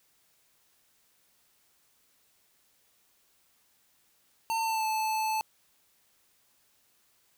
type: tone with pitch glide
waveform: square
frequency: 902 to 873.3 Hz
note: A5 to A5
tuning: +43 to -13 cents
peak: -28 dBFS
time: 4.5-5.41 s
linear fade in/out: 0 ms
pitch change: -56 cents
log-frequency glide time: 4.62-4.86 s
effects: white hiss -68 dBFS RMS until 7.37 s